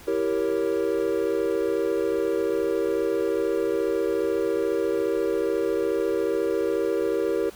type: chord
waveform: triangle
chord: E diminished seventh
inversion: none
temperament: equal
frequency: 329.6 / 392 / 466.2 / 554.4 Hz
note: E4 / G4 / Bb4 / Db5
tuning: 0 / 0 / 0 / 0 cents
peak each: -27 / -24 / -24 / -29 dBFS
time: 0.07-7.5 s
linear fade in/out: 10 ms
effects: pink hiss -47 dBFS RMS until 7.55 s